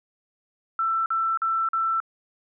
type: tone bursts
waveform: sine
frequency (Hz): 1334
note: E6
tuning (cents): +20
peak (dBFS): -21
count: 4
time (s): 0.79-2.002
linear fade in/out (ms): 2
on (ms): 270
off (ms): 44
effects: none